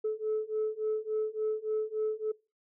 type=beating tone pair; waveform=sine; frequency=430.9 / 434.4 Hz; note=A4 / A4; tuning=-36 / -22 cents; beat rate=3.5 Hz; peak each=-32 / -31 dBFS; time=0.04-2.32 s; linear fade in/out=10 ms; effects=noise-tail reverb RT60 0.3 s tail -24 dB re dry + tanh soft clip ceiling -24 dBFS